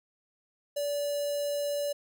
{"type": "tone with notch filter", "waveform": "square", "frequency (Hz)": 578, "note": "D5", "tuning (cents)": -28, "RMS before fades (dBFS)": -31, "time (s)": [0.76, 1.93], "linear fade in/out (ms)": 10, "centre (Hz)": 1900, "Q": 0.8, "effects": []}